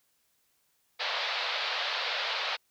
white band-pass noise, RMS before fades -32 dBFS, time 0.99-2.57 s, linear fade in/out 20 ms, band 490 to 4500 Hz, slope 48 dB/octave, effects white hiss -72 dBFS RMS until 2.7 s

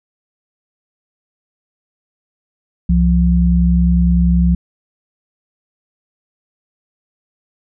sine tone pair together, 65.4 / 174.61 Hz, C2 / F3, 0 / 0 cents, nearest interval octave + perfect fourth, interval 1700 cents, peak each -12 dBFS, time 2.89-4.55 s, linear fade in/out 5 ms, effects none

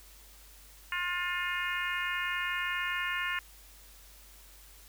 harmonic tone, 355.3 Hz, F4, 30 cents sharp, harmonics 3 / 4 / 5 / 6 / 7 / 8, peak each -38 / -37 / -35 / -38 / -40 / -40 dBFS, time 0.92-3.39 s, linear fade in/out 2 ms, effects added 49 Hz sine -55 dBFS peak until 4.88 s + white hiss -56 dBFS RMS until 4.88 s

